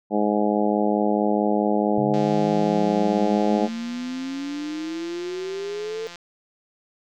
harmonic tone, 104.6 Hz, G#2, 13 cents sharp, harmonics 2 / 3 / 4 / 5 / 6 / 7 / 8, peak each -23 / -25 / -26 / -27 / -28 / -28 / -29 dBFS, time 0.1-3.69 s, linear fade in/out 50 ms
sine exponential sweep, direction up, 136.3 to 452.5 Hz, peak -27 dBFS, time 1.98-6.07 s, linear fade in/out 0 ms
click train, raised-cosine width 0.2 ms, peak -22 dBFS, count 696, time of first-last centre 2.14-6.157 s, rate 173 Hz
effects none

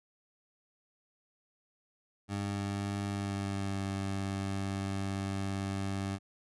20% pulse tone with pitch glide, 100.2 to 97.69 Hz, G2 to G2, +38 to -5 cents, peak -28 dBFS, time 2.28-6.19 s, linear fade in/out 50 ms, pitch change -43 cents, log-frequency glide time 3.05-3.84 s, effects resampled to 24000 Hz

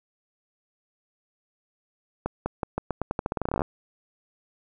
accelerating click train, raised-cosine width 1 ms, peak -12 dBFS, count 21, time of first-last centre 2.26-3.619 s, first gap 200 ms, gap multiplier 0.86, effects none

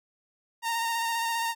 sawtooth tone with vibrato, 922 Hz, A#5, 19 cents flat, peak -23 dBFS, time 0.62-1.55 s, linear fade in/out 50 ms, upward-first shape square, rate 15 Hz, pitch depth 17 cents each way, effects none

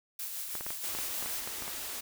blue noise with tremolo, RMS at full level -37 dBFS, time 0.19-1.41 s, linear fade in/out 5 ms, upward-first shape sine, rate 6.3 Hz, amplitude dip 35%
clicks, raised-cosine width 0.5 ms, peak -25 dBFS, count 11, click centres 0.553 / 0.609 / 0.665 / 0.705 / 0.95 / 0.988 / 1.226 / 1.26 / 1.475 / 1.623 / 1.679 s
white band-stop noise, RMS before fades -39 dBFS, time 0.83-2.01 s, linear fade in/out 10 ms, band 110 to 200 Hz, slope 96 dB/octave
effects none

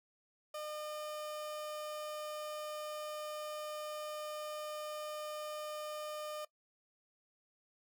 30% pulse tone, 606 Hz, D#5, 46 cents flat, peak -38 dBFS, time 0.54-6.45 s, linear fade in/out 5 ms, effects noise-tail reverb RT60 0.1 s tail -19 dB re dry

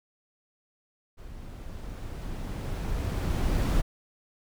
brown noise with level ramp, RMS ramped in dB -44 to -23 dBFS, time 1.17-3.82 s, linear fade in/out 20 ms, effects none

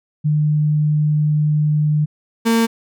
sine / 35% pulse tone pair in turn, 150.9 / 228.1 Hz, D3 / A#3, +47 / -37 cents, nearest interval perfect fifth, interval 716 cents, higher second, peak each -13 / -11 dBFS, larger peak second, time 0.24-2.06 / 2.45-2.67 s, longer first, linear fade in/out 20 ms, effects none

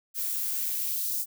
violet noise with high-pass filter sweep, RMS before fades -30 dBFS, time 0.14-1.26 s, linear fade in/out 50 ms, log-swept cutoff 440 to 5900 Hz, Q 1.2, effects none

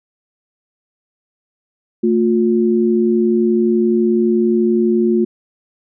sine tone pair together, 224.1 / 355.8 Hz, A3 / F4, +32 / +32 cents, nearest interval minor sixth, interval 800 cents, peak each -14 dBFS, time 2.03-5.25 s, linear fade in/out 10 ms, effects none

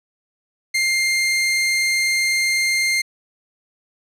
sawtooth tone, 2108 Hz, C7, 12 cents sharp, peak -13 dBFS, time 0.74-3.02 s, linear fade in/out 10 ms, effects low-pass 10000 Hz 12 dB/octave

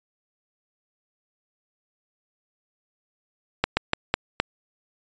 slowing click train, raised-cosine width 0.3 ms, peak -3 dBFS, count 5, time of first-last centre 3.64-4.4 s, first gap 130 ms, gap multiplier 1.26, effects resampled to 16000 Hz

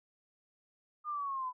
sine linear sweep, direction down, 1222 to 994 Hz, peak -34 dBFS, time 1.04-1.53 s, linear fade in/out 50 ms, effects none

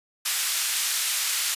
white band-pass noise, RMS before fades -26 dBFS, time 0.25-1.55 s, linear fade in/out 10 ms, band 1600 to 11000 Hz, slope 12 dB/octave, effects resampled to 32000 Hz

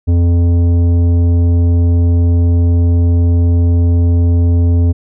sine tone with tanh clipping, 86 Hz, F2, 26 cents flat, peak -9 dBFS, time 0.07-4.93 s, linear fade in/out 20 ms, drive 11 dB, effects none

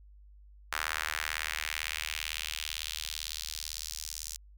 sawtooth tone with high-pass filter sweep, 77.9 Hz, D#2, 3 cents sharp, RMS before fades -37 dBFS, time 0.72-4.37 s, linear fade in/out 5 ms, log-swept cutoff 1400 to 6100 Hz, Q 1.8, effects added 50 Hz sine -52 dBFS peak until 4.57 s

